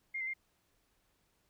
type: tone with pitch steps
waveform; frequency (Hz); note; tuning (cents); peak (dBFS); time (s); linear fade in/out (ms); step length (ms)
sine; 2122 / 2063 / 2113; C7 / C7 / C7; +24 / -25 / +16; -35; 0.14-0.338; 10; 66
effects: pink hiss -75 dBFS RMS until 1.49 s